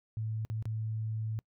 sine tone with dropouts, 110 Hz, A2, in tune, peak -32 dBFS, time 0.17-1.39 s, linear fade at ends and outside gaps 0 ms, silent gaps 0.45-0.5 / 0.625-0.655 s, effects noise-tail reverb RT60 0.1 s tail -26 dB re dry

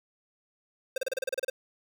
square tone bursts, 523.3 Hz, C5, in tune, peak -28 dBFS, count 11, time 0.96-1.5 s, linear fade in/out 5 ms, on 20 ms, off 32 ms, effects 9-bit

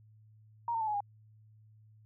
sine tone with pitch steps, 939 / 906 / 874.1 / 843.3 / 813.7 Hz, A#5 / A#5 / A5 / G#5 / G#5, +12 / -50 / -12 / +26 / -36 cents, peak -30 dBFS, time 0.68-1.005 s, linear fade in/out 2 ms, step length 65 ms, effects added 108 Hz sine -57 dBFS peak until 2.05 s

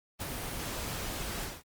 pink noise with ADSR envelope, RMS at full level -33 dBFS, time 0.19-1.63 s, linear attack 29 ms, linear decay 16 ms, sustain -4 dB, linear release 200 ms, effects Opus 24 kbps

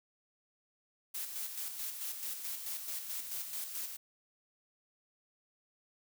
blue noise with tremolo, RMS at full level -39 dBFS, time 1.14-3.97 s, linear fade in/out 10 ms, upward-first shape square, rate 4.6 Hz, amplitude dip 45%, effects none

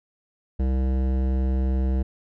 sine tone with hard clipping, 65.1 Hz, C2, 8 cents flat, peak -22 dBFS, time 0.59-2.03 s, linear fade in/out 10 ms, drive 15 dB, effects none

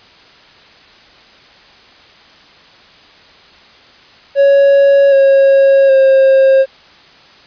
triangle tone with pitch steps, 557 / 546.2 / 535.5 Hz, C#5 / C#5 / C5, +8 / -26 / +40 cents, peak -3 dBFS, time 4.35-6.66 s, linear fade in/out 50 ms, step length 770 ms, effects white hiss -42 dBFS RMS until 7.46 s + resampled to 11025 Hz

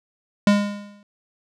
square tone with exponential decay, 204.3 Hz, G#3, 28 cents flat, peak -11 dBFS, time 0.47-1.03 s, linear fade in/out 2 ms, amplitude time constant 120 ms, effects low-pass 6000 Hz 12 dB/octave

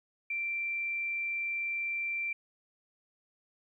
sine tone, 2353 Hz, D7, 3 cents sharp, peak -31 dBFS, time 0.3-2.33 s, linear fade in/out 5 ms, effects 12-bit

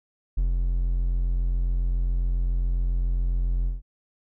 triangle tone with ADSR envelope, 43.65 Hz, F1, in tune, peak -17 dBFS, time 0.37-3.82 s, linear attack 10 ms, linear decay 130 ms, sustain -2 dB, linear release 160 ms, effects none

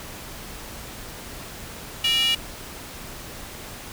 square tone with high-pass filter, 261.6 Hz, C4, in tune, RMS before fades -21 dBFS, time 2.04-2.35 s, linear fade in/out 5 ms, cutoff 2800 Hz, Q 8.9, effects pink hiss -38 dBFS RMS until 3.92 s

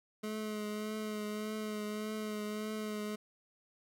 25% pulse tone with vibrato, 213.1 Hz, G#3, 45 cents sharp, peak -33 dBFS, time 0.23-3.16 s, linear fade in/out 10 ms, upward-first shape triangle, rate 1.7 Hz, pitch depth 28 cents each way, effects none

